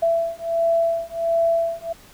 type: beating tone pair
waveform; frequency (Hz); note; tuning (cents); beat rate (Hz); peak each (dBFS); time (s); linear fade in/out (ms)
sine; 667 / 668.4; E5 / E5; +20 / +24; 1.4; -21; 0.02-1.93; 10
effects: pink hiss -48 dBFS RMS until 2.13 s